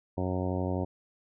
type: harmonic tone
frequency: 91.9 Hz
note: F#2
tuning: 11 cents flat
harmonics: 1 / 2 / 3 / 4 / 5 / 6 / 7 / 8 / 9 / 10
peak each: -32 / -35 / -35 / -37 / -41 / -38 / -41 / -42 / -49 / -44 dBFS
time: 0.17-0.85 s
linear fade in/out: 10 ms
effects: none